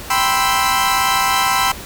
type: chord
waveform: sawtooth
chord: C major seventh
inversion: second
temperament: equal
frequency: 784 / 987.8 / 1046.5 / 1318.5 Hz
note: G5 / B5 / C6 / E6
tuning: 0 / 0 / 0 / 0 cents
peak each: -16 dBFS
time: 0.1-1.72 s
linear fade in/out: 5 ms
effects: pink hiss -32 dBFS RMS until 1.85 s